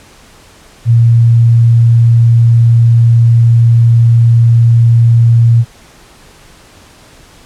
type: tone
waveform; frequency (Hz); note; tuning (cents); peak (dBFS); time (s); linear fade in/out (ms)
sine; 116.54; A#2; 0; -3; 0.85-5.65; 50
effects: pink hiss -40 dBFS RMS until 7.45 s + low-pass 10000 Hz 12 dB/octave